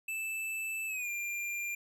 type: tone with pitch glide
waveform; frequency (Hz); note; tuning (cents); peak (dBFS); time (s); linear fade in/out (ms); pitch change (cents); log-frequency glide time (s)
square; 2637 to 2390; E7 to D7; 0 to +30; -35; 0.08-1.75; 5; -170; 0.87-1.09
effects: none